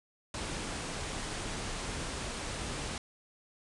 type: low-pass noise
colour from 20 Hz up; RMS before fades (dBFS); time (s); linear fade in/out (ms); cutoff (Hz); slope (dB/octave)
pink; -38; 0.34-2.98; 2; 9900; 96
effects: none